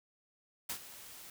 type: noise with ADSR envelope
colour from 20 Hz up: white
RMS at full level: -37 dBFS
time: 0.69-1.3 s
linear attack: 7 ms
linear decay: 84 ms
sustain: -14 dB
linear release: 3 ms
effects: none